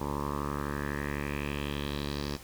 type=tone with low-pass filter sweep; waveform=10% pulse; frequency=71.9 Hz; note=D2; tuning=36 cents flat; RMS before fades=-34 dBFS; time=0-2.37 s; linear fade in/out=10 ms; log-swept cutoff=880 to 5200 Hz; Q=3.6; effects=pink hiss -49 dBFS RMS until 2.43 s